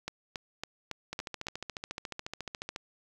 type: two click trains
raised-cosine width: 0.2 ms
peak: -20 / -18 dBFS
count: 24 / 6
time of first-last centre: 1.13-2.761 / 0.08-1.469 s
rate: 14.1 / 3.6 Hz
effects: 10-bit